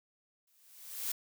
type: noise with exponential growth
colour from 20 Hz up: blue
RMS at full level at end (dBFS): -33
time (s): 0.47-1.12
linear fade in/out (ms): 5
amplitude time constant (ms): 140
effects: none